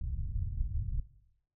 pink low-pass noise, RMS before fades -34 dBFS, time 0.01-1 s, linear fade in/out 5 ms, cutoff 110 Hz, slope 24 dB/octave, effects noise-tail reverb RT60 0.8 s tail -17 dB re dry

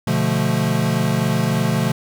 square chord, B half-diminished seventh, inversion none, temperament equal, 123.47 / 146.83 / 174.61 / 220 Hz, B2 / D3 / F3 / A3, 0 / 0 / 0 / 0 cents, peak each -23 dBFS, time 0.07-1.92 s, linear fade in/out 5 ms, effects none

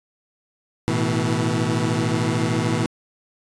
20% pulse chord, A suspended second, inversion none, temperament equal with one note detuned, 110 / 123.47 / 161.42 Hz, A2 / B2 / E3, 0 / 0 / -36 cents, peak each -19 dBFS, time 0.88-2.86 s, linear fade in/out 0 ms, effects resampled to 22050 Hz

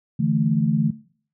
sine chord, D suspended second, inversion none, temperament equal, 146.83 / 164.81 / 220 Hz, D3 / E3 / A3, 0 / 0 / 0 cents, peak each -22 dBFS, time 0.19-0.91 s, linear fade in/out 10 ms, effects noise-tail reverb RT60 0.5 s tail -19 dB re dry

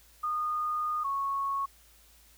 sine tone pair in turn, 1226 / 1103.6 Hz, D#6 / C#6, -26 / -8 cents, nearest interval major second, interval 182 cents, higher first, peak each -28 dBFS, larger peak neither, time 0.23-1.04 / 1.04-1.66 s, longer first, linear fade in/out 10 ms, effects added 56 Hz sine -61 dBFS peak until 2.37 s + white hiss -60 dBFS RMS until 2.37 s

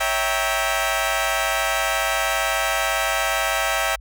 15% pulse chord, C# diminished seventh, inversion none, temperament equal with one note detuned, 554.4 / 652.4 / 784 / 932.3 Hz, C#5 / E5 / G5 / Bb5, 0 / -18 / 0 / 0 cents, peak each -22 / -17 / -18 / -23 dBFS, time 0-3.96 s, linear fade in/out 10 ms, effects added 50 Hz sine -38 dBFS peak until 4 s

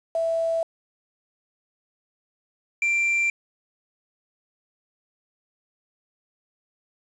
sine / triangle tone pair in turn, 659.3 / 2360 Hz, E5 / D7, 0 / +8 cents, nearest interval octave + minor seventh, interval 2208 cents, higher second, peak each -21 / -18 dBFS, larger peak second, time 0.15-0.63 / 2.82-3.3 s, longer neither, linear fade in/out 2 ms, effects resampled to 22050 Hz + 8-bit

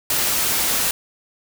white noise, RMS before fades -20 dBFS, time 0.1-0.91 s, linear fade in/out 2 ms, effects none

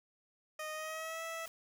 15% pulse tone with pitch glide, 619 to 655.8 Hz, D#5 to E5, -9 to -9 cents, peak -33 dBFS, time 0.59-1.46 s, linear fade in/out 5 ms, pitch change +100 cents, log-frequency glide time 0.73-1.23 s
white noise with exponential growth, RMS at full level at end -46 dBFS, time 1.37-1.48 s, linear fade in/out 1 ms, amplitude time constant 23 ms
effects none

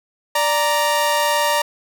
sawtooth tone pair together, 587.3 / 932.3 Hz, D5 / A#5, 0 / 0 cents, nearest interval minor sixth, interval 800 cents, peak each -16 / -14 dBFS, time 0.35-1.62 s, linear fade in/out 5 ms, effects none

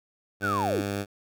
10% pulse tone, 100.4 Hz, G2, 42 cents sharp, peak -20 dBFS, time 0.4-1.06 s, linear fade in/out 50 ms
sine linear sweep, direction down, 1563 to 233.1 Hz, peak -25 dBFS, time 0.42-0.82 s, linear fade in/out 20 ms
effects none

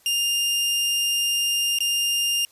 sawtooth tone with dropouts, 2806 Hz, F7, 8 cents sharp, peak -17 dBFS, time 0.06-2.45 s, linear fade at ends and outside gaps 1 ms, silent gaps 1.787-1.805 s, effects white hiss -57 dBFS RMS until 2.51 s + resampled to 32000 Hz

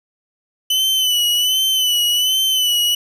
40% pulse tone with vibrato, 3000 Hz, F#7, 23 cents sharp, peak -13 dBFS, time 0.7-2.95 s, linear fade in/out 5 ms, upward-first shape sine, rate 1.3 Hz, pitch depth 55 cents each way, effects none

